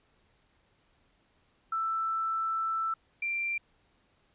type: tone pair in turn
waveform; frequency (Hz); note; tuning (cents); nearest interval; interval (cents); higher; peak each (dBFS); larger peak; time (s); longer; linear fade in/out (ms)
sine; 1326 / 2363; E6 / D7; +10 / +10; minor seventh; 1000; second; -28 / -29; first; 1.72-2.94 / 3.22-3.58; first; 5
effects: pink hiss -69 dBFS RMS until 4.34 s + resampled to 8000 Hz